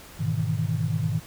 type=chord; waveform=sine; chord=E major seventh; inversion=first; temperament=equal; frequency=103.83 / 123.47 / 155.56 / 164.81 Hz; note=G#2 / B2 / D#3 / E3; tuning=0 / 0 / 0 / 0 cents; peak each=-28 / -29 / -27 / -31 dBFS; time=0.19-1.2 s; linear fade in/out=20 ms; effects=pink hiss -46 dBFS RMS until 1.26 s